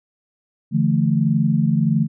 sine chord, D suspended second, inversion none, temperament equal with one note detuned, 146.83 / 168.28 / 220 Hz, D3 / E3 / A3, 0 / +36 / 0 cents, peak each -19 dBFS, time 0.71-2.08 s, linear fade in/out 50 ms, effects none

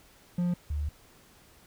triangle / sine tone pair in turn, 176.2 / 74.08 Hz, F3 / D2, +16 / +16 cents, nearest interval octave + minor third, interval 1500 cents, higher first, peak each -23 / -28 dBFS, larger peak first, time 0.38-0.54 / 0.7-0.89 s, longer second, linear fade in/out 5 ms, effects pink hiss -58 dBFS RMS until 1.66 s

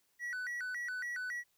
triangle tone with vibrato, 1700 Hz, G#6, 40 cents sharp, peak -35 dBFS, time 0.19-1.44 s, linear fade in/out 50 ms, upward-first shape square, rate 3.6 Hz, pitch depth 220 cents each way, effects white hiss -75 dBFS RMS until 1.57 s

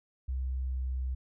sine tone with pitch glide, 64.7 to 64.25 Hz, C2 to C2, -19 to -31 cents, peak -30 dBFS, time 0.28-1.15 s, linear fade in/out 10 ms, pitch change -12 cents, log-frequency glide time 0.4-1.02 s, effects none

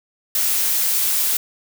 blue noise, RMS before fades -19 dBFS, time 0.35-1.37 s, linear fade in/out 2 ms, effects none

